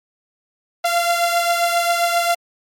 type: beating tone pair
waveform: sawtooth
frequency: 687 / 694.5 Hz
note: F5 / F5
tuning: -29 / -10 cents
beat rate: 7.5 Hz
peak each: -13 / -18 dBFS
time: 0.84-2.35 s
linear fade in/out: 10 ms
effects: MP3 64 kbps